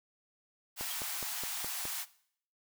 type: high-pass noise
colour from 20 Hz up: white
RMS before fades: -38 dBFS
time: 0.76-2.06 s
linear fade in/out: 50 ms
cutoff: 650 Hz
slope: 96 dB/octave
type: click train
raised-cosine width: 1 ms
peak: -27 dBFS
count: 6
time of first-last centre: 0.81-1.854 s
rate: 4.79 Hz
type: tone with exponential decay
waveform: sine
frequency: 3241 Hz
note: G#7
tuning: 43 cents flat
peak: -36 dBFS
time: 0.91-0.98 s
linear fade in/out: 0 ms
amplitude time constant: 15 ms
effects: noise-tail reverb RT60 0.6 s tail -18 dB re dry